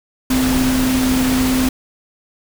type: tone in noise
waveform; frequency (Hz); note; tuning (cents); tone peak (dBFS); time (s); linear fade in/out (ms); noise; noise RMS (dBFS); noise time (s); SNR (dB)
sine; 257.9; C4; -25; -14; 0.3-1.69; 5; pink; -21; 0.3-1.69; +4
effects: none